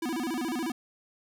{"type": "tone with vibrato", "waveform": "square", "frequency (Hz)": 285.2, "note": "C#4", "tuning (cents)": 49, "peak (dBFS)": -30, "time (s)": [0.02, 0.72], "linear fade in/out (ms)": 5, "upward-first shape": "square", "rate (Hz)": 14, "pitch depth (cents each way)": 250, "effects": []}